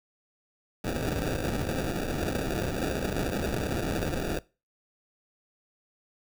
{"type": "noise with sample-and-hold", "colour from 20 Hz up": "violet", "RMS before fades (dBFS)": -30, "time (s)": [0.84, 4.39], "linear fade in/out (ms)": 5, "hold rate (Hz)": 1050, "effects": ["noise-tail reverb RT60 0.3 s tail -21 dB re dry"]}